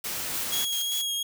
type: noise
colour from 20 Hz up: white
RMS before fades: -32 dBFS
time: 0.04-0.65 s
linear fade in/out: 5 ms
type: noise with tremolo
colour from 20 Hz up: blue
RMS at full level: -33 dBFS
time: 0.34-1.02 s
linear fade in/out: 2 ms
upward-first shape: square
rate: 5.2 Hz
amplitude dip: 65%
type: tone with vibrato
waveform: sawtooth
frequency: 3297 Hz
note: G#7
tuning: 13 cents flat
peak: -24 dBFS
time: 0.52-1.23 s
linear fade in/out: 5 ms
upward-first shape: triangle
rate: 2.8 Hz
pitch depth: 25 cents each way
effects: none